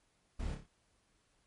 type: noise with echo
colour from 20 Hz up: brown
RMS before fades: -39 dBFS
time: 0.39-0.55 s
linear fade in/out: 10 ms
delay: 29 ms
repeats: 4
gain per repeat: -5 dB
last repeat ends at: 0.666 s
effects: pink hiss -74 dBFS RMS until 1.46 s + MP3 48 kbps